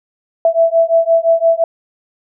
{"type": "beating tone pair", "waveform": "sine", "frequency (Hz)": [659.3, 665.1], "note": ["E5", "E5"], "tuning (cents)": [0, 15], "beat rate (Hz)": 5.8, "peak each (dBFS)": -12, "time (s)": [0.45, 1.64], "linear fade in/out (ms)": 2, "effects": []}